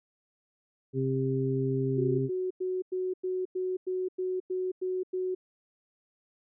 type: harmonic tone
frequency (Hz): 132.8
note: C3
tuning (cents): +26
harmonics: 1 / 2 / 3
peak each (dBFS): -29 / -32 / -30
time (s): 0.93-2.3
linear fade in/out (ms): 50
type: tone bursts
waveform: sine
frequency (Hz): 369.7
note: F#4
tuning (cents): -1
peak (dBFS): -28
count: 11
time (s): 1.97-5.35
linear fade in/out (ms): 10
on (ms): 220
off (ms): 96
effects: none